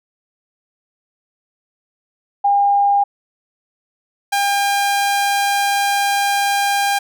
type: tone pair in turn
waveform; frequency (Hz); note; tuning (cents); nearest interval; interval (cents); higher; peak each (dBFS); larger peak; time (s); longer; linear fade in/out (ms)
sine / sawtooth; 806 / 802.7; G5 / G5; +48 / +41; unison; 7; first; -11; neither; 2.44-3.04 / 4.32-6.99; second; 10
effects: none